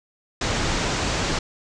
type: low-pass noise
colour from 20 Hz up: pink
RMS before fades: -24 dBFS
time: 0.41-1.39 s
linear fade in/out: 5 ms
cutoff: 7500 Hz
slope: 48 dB/octave
effects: none